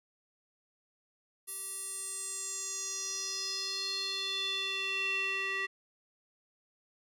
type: tone with band-pass filter sweep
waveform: square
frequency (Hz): 387.4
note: G4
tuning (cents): -20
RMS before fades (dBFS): -36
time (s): 1.47-5.67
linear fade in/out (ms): 20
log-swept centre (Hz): 11000 to 2200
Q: 5.4
effects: none